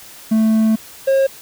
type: tone pair in turn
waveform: triangle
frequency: 220 / 539.5 Hz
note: A3 / C#5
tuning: 0 / -47 cents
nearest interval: octave + major third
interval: 1553 cents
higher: second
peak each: -9 dBFS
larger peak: neither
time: 0.31-0.76 / 1.07-1.27 s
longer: first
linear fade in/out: 10 ms
effects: white hiss -39 dBFS RMS until 1.41 s